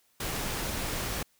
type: noise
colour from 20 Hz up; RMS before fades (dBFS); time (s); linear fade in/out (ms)
pink; -33; 0.2-1.23; 5
effects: white hiss -68 dBFS RMS until 1.39 s